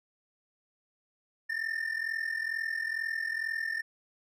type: ring-modulated tone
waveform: triangle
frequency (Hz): 1799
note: A6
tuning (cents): +38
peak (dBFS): -26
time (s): 1.49-3.82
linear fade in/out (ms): 10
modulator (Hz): 21.1
effects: none